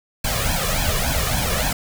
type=noise with flanger; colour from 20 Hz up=pink; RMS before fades=-21 dBFS; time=0.24-1.73 s; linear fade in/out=5 ms; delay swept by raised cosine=1.2 to 1.75 ms; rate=3.5 Hz; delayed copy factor=+0.85; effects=none